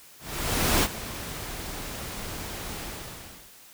pink noise with ADSR envelope, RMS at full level -21 dBFS, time 0.19-3.53 s, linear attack 640 ms, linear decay 44 ms, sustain -15 dB, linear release 720 ms, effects white hiss -51 dBFS RMS until 3.73 s

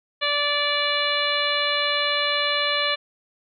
harmonic tone, 582 Hz, D5, 16 cents flat, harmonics 1 / 2 / 3 / 4 / 5 / 6 / 7, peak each -28 / -28 / -28 / -28 / -28 / -28 / -28 dBFS, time 0.21-2.96 s, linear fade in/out 20 ms, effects none

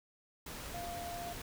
sine tone in noise, 695 Hz, F5, 9 cents flat, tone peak -41 dBFS, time 0.74-1.33 s, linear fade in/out 5 ms, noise pink, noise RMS -45 dBFS, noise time 0.46-1.42 s, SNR +1 dB, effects none

